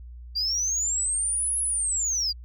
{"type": "linear two-way sweep", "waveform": "sine", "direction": "up then down", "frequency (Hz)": [4674, 10660, 4674], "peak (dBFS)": -22, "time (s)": [0.35, 2.33], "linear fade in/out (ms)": 20, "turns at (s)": 1.59, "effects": ["tanh soft clip ceiling -20 dBFS", "added 60 Hz sine -39 dBFS peak until 2.44 s"]}